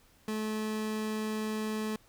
30% pulse tone, 216.2 Hz, A3, 30 cents flat, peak -29 dBFS, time 0.28-1.96 s, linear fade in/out 2 ms, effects pink hiss -63 dBFS RMS until 2.08 s

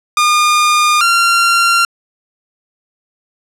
sawtooth tone pair in turn, 1214 / 1378.7 Hz, D#6 / F6, -43 / -23 cents, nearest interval major second, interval 220 cents, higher second, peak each -5 dBFS, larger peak neither, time 0.17-1.01 / 1.01-1.85 s, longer neither, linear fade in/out 2 ms, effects low-pass 10000 Hz 12 dB/octave

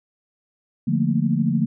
sine chord, Bb major seventh, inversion first, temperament equal, 146.83 / 174.61 / 220 / 233.1 Hz, D3 / F3 / A3 / Bb3, 0 / 0 / 0 / 0 cents, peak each -23 dBFS, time 0.87-1.66 s, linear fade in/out 10 ms, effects none

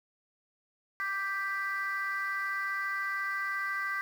sine chord, G major, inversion second, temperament equal, 1174.7 / 1568 / 1975.5 Hz, D6 / G6 / B6, 0 / 0 / 0 cents, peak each -35 / -33 / -34 dBFS, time 1-4.01 s, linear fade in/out 0 ms, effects tanh soft clip ceiling -25 dBFS + 9-bit

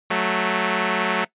5% pulse tone pair together, 185 / 219.8 Hz, F#3 / A3, 0 / -2 cents, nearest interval minor third, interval 298 cents, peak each -11 dBFS, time 0.1-1.25 s, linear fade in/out 10 ms, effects noise-tail reverb RT60 0.1 s tail -20 dB re dry + resampled to 8000 Hz

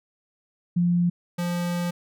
sine / square tone pair in turn, 174.61 / 174.61 Hz, F3 / F3, 0 / 0 cents, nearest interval unison, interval 0 cents, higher neither, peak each -18 / -25 dBFS, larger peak first, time 0.76-1.1 / 1.38-1.91 s, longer second, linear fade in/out 10 ms, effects none

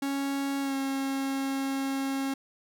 45% pulse tone with pitch glide, 276.6 to 271.2 Hz, C#4 to C#4, -4 to -38 cents, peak -28 dBFS, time 0.02-2.34 s, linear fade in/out 5 ms, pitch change -34 cents, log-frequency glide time 0.61-0.75 s, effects none

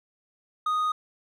sine tone with hard clipping, 1242 Hz, D#6, 3 cents flat, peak -24 dBFS, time 0.66-0.92 s, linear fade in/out 5 ms, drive 3 dB, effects none

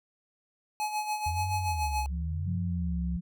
square tone with tremolo, 848 Hz, G#5, 36 cents sharp, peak -28 dBFS, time 0.8-2.06 s, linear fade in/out 0 ms, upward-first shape sine, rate 7 Hz, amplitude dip 60%
sine tone with vibrato, 80 Hz, D#2, 49 cents sharp, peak -30 dBFS, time 1.26-3.17 s, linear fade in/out 5 ms, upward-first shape sine, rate 0.96 Hz, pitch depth 290 cents each way
sine linear sweep, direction down, 180 to 123.5 Hz, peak -36 dBFS, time 2.09-2.6 s, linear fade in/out 50 ms
sine tone, 174.61 Hz, F3, in tune, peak -31 dBFS, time 2.46-3.21 s, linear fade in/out 20 ms
effects none

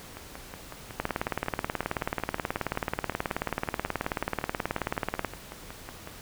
two click trains, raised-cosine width 0.5 ms, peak -24 / -12 dBFS, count 33 / 80, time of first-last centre 0.17-6.074 / 1-5.247 s, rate 5.42 / 18.6 Hz, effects pink hiss -46 dBFS RMS until 6.21 s

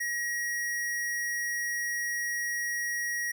square tone, 1900 Hz, A#6, 33 cents sharp, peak -30 dBFS, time 0-3.32 s, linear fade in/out 10 ms, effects none

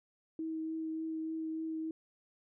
sine tone with vibrato, 319.7 Hz, D#4, 47 cents sharp, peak -35 dBFS, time 0.39-1.91 s, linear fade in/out 2 ms, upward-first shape triangle, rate 3.4 Hz, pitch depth 12 cents each way, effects none

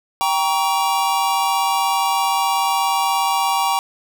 square chord, G diminished, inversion none, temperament just, 784 / 940.8 / 1128.9 Hz, G5 / Bb5 / Db6, 0 / +16 / +31 cents, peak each -21 / -21 / -23 dBFS, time 0.21-3.79 s, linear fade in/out 0 ms, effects none

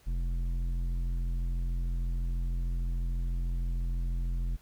triangle tone with tanh clipping, 43.14 Hz, F1, 20 cents flat, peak -30 dBFS, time 0.06-4.57 s, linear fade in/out 20 ms, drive 14 dB, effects pink hiss -62 dBFS RMS until 4.61 s

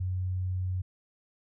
sine tone, 92.1 Hz, F#2, 7 cents flat, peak -28 dBFS, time 0-0.82 s, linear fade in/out 10 ms, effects none

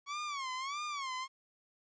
sawtooth tone with vibrato, 1112 Hz, C#6, 5 cents sharp, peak -33 dBFS, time 0.06-1.28 s, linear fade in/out 50 ms, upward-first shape sine, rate 1.6 Hz, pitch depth 150 cents each way, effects resampled to 16000 Hz + 12-bit

